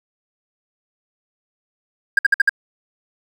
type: tone bursts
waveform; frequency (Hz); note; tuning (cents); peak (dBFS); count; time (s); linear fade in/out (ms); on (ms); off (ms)
triangle; 1611; G6; +47; -6; 5; 2.17-2.494; 5; 20; 56
effects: tanh soft clip ceiling -5 dBFS